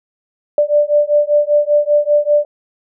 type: beating tone pair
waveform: sine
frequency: 587.3 / 592.4 Hz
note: D5 / D5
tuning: 0 / +15 cents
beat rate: 5.1 Hz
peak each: -13 dBFS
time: 0.58-2.45 s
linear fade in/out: 2 ms
effects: none